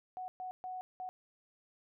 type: tone bursts at uneven times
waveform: sine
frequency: 740 Hz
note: F#5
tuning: in tune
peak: -39 dBFS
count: 4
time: 0.17-0.28 / 0.4-0.51 / 0.64-0.81 / 1-1.09 s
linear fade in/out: 0 ms
effects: none